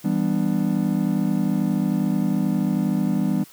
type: chord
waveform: triangle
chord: E minor seventh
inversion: none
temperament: just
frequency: 164.81 / 197.78 / 247.2 / 296.7 Hz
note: E3 / G3 / B3 / D4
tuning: 0 / +16 / +2 / +18 cents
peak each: -23 / -20 / -23 / -25 dBFS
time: 0.04-3.44 s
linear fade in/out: 10 ms
effects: white hiss -48 dBFS RMS until 3.52 s + high-pass 100 Hz 12 dB/octave